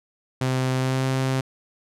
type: tone with pitch glide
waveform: sawtooth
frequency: 129.7 to 131.89 Hz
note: C3 to C3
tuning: -15 to +14 cents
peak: -17 dBFS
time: 0.41-1.41 s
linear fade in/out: 5 ms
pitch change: +29 cents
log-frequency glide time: 0.76-1.04 s
effects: low-pass 10000 Hz 12 dB/octave